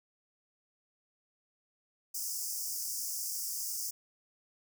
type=high-pass noise; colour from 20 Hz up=pink; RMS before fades=-37 dBFS; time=2.14-3.91 s; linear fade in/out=10 ms; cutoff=5000 Hz; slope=96 dB/octave; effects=none